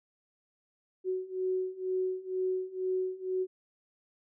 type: beating tone pair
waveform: sine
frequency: 371 / 373.1 Hz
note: F#4 / F#4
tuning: +5 / +14 cents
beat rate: 2.1 Hz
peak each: -34 / -32 dBFS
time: 1.04-3.47 s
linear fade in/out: 50 ms
effects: none